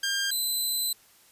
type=tone pair in turn; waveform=15% pulse; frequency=1600 / 4032 Hz; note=G6 / B7; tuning=+35 / +35 cents; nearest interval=octave + major third; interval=1600 cents; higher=second; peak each=-19 dBFS; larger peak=neither; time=0.03-0.31 / 0.31-0.93 s; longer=second; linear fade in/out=5 ms; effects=white hiss -58 dBFS RMS until 1.31 s + resampled to 32000 Hz

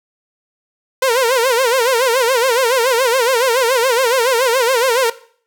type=tone with vibrato; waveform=sawtooth; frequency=493.9 Hz; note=B4; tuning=in tune; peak=-8 dBFS; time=1.02-5.1 s; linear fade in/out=5 ms; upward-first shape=sine; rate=7.1 Hz; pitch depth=150 cents each way; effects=noise-tail reverb RT60 0.5 s tail -17 dB re dry

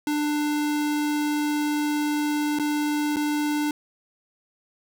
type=tone with dropouts; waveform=square; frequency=297.1 Hz; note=D4; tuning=20 cents sharp; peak=-23 dBFS; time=0.07-3.71 s; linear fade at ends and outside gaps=2 ms; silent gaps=2.588-2.596 / 3.161-3.167 s; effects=none

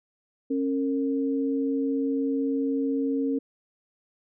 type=tone pair together; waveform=sine; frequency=272.9 / 459 Hz; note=C#4 / A#4; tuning=-27 / -27 cents; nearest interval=major sixth; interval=900 cents; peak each=-24 / -30 dBFS; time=0.5-3.39 s; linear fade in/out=10 ms; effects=none

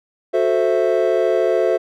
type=chord; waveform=triangle; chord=F# half-diminished seventh; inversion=none; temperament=equal with one note detuned; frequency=366.4 / 440 / 523.3 / 659.3 Hz; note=F#4 / A4 / C5 / E5; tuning=-17 / 0 / 0 / 0 cents; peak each=-18 dBFS; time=0.33-1.78 s; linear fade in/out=20 ms; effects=none

